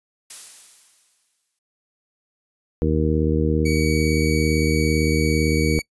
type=noise with exponential decay; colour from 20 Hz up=blue; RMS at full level=-33 dBFS; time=0.3-1.59 s; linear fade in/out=5 ms; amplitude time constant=280 ms
type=harmonic tone; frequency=77.78 Hz; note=D#2; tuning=in tune; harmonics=1 / 2 / 3 / 4 / 5 / 6; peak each=-22 / -23 / -25 / -24 / -28 / -24 dBFS; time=2.82-5.79 s; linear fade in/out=0 ms
type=tone; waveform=sawtooth; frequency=2262 Hz; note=C#7; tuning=34 cents sharp; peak=-23 dBFS; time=3.65-5.82 s; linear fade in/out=10 ms
effects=noise-tail reverb RT60 0.1 s tail -24 dB re dry + resampled to 24000 Hz